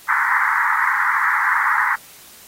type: band-pass noise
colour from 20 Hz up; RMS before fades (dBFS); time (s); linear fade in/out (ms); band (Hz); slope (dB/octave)
white; -18; 0.08-1.96; 10; 880 to 2000; 96
effects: white hiss -44 dBFS RMS until 2.47 s + AAC 48 kbps